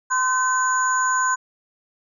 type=tone cluster; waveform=sine; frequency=1031 / 1526 / 6820 Hz; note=C6 / G6 / G#8; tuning=-26 / -47 / +45 cents; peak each=-20 / -22 / -26 dBFS; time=0.1-1.36 s; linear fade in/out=20 ms; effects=none